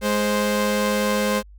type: tone pair together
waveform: sawtooth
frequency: 208.5 / 523.3 Hz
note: G#3 / C5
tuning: +7 / 0 cents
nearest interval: octave + major third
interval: 1593 cents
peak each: -18 dBFS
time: 0.01-1.43 s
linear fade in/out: 50 ms
effects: added 50 Hz sine -42 dBFS peak until 1.58 s